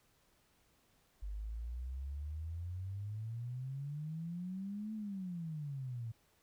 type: exponential two-way sweep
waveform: sine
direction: up then down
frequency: 48.87 to 220 to 111.3 Hz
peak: -39 dBFS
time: 1.22-6.12 s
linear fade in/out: 10 ms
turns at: 4.94 s
effects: pink hiss -72 dBFS RMS until 6.42 s